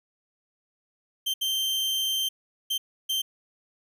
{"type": "tone bursts at uneven times", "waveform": "40% pulse", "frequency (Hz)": 3136, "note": "G7", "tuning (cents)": 0, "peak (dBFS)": -24, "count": 4, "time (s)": [[1.26, 1.34], [1.41, 2.29], [2.7, 2.78], [3.09, 3.22]], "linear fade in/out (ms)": 10, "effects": []}